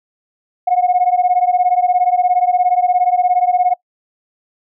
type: beating tone pair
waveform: sine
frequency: 716 / 733 Hz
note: F5 / F#5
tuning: +43 / -16 cents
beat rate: 17 Hz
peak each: -13 dBFS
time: 0.67-3.74 s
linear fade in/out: 10 ms
effects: noise-tail reverb RT60 0.1 s tail -23 dB re dry + tanh soft clip ceiling -5 dBFS